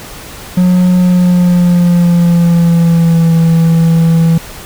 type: tone with pitch glide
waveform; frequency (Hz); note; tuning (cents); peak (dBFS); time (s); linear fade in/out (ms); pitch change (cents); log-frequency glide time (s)
triangle; 180.9 to 164.93; F#3 to E3; -39 to +1; -3; 0.57-4.38; 5; -160; 0.98-3.33
effects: pink hiss -29 dBFS RMS until 4.65 s

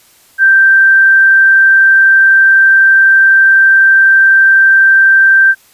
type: tone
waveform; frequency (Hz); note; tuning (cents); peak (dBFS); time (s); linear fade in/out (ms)
sine; 1568; G6; 0; -3; 0.38-5.55; 50
effects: white hiss -46 dBFS RMS until 5.73 s + resampled to 32000 Hz

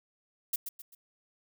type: noise with echo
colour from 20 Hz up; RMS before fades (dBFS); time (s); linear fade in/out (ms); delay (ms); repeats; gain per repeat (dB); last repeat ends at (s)
violet; -30; 0.53-0.56; 5; 130; 3; -8; 0.95
effects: none

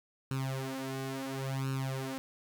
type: tone with flanger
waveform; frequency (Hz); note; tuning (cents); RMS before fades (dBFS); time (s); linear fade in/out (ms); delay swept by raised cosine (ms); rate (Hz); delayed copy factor
sawtooth; 133.7; C3; +38; -36; 0.31-2.18; 0; 0.73 to 4.83; 0.72; +0.95
effects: none

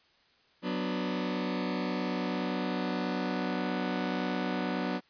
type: chord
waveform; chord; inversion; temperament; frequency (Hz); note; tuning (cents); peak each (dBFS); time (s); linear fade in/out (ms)
sawtooth; B minor; second; just; 185.21 / 246.9 / 296.3; F#3 / B3 / D4; +2 / 0 / +15; -30 / -30 / -32; 0.62-5.01; 50
effects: white hiss -65 dBFS RMS until 5.09 s + resampled to 11025 Hz

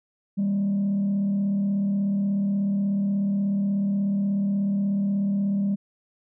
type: tone with frequency modulation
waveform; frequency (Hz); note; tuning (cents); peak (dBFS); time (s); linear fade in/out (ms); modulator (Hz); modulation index
sine; 198.8; G3; +25; -19; 0.37-5.76; 20; 36.5; 0.28
effects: tanh soft clip ceiling -19 dBFS

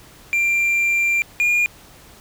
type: tone pair in turn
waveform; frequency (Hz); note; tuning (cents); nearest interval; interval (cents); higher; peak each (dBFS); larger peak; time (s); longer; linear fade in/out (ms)
triangle; 2373 / 2423; D7 / D#7; +17 / -47; unison; 36; second; -14 / -13; second; 0.33-1.22 / 1.4-1.66; first; 0
effects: pink hiss -46 dBFS RMS until 2.2 s

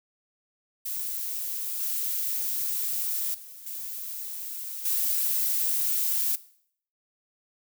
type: noise with level steps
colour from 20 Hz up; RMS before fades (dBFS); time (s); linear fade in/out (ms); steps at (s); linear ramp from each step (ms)
violet; -32 / -29 / -45 / -36 / -26; 0.85-6.36; 10; 1.8 / 3.34 / 3.66 / 4.85; 5
effects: noise-tail reverb RT60 0.6 s tail -18 dB re dry

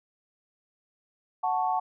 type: chord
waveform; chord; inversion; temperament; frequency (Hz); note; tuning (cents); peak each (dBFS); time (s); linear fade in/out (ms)
sine; F# minor; none; equal; 740 / 880 / 1108.7; F#5 / A5 / C#6; 0 / 0 / 0; -27 / -28 / -32; 1.43-1.8; 10
effects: none

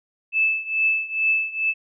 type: tone with tremolo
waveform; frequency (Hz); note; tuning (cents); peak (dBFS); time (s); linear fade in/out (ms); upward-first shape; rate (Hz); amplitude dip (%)
sine; 2624; E7; -9; -15; 0.32-1.74; 50; triangle; 2.3; 90
effects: none

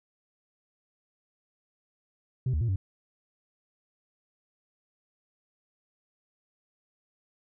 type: tone with pitch steps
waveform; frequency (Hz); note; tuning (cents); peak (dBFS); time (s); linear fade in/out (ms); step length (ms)
sine; 128.1 / 76.2 / 116.7 / 95.4; C3 / D#2 / A#2 / G2; -36 / -36 / +2 / -47; -22; 2.46-2.76; 5; 75
effects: tanh soft clip ceiling -23 dBFS

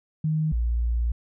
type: tone pair in turn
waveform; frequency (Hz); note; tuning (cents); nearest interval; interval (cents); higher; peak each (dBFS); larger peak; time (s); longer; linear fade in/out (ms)
sine; 156 / 58.43; D#3 / A#1; +5 / +5; octave + perfect fourth; 1700; first; -21; neither; 0.24-0.52 / 0.52-1.12; second; 5
effects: none

